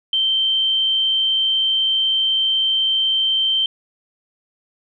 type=tone; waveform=sine; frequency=3122 Hz; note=G7; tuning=8 cents flat; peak=-15 dBFS; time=0.13-3.66 s; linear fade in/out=2 ms; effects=none